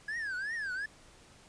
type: tone with vibrato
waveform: triangle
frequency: 1661.2 Hz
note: G#6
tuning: in tune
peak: -32 dBFS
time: 0.08-0.86 s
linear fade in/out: 5 ms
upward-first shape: triangle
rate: 2.7 Hz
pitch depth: 240 cents each way
effects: pink hiss -58 dBFS RMS until 1.48 s + resampled to 22050 Hz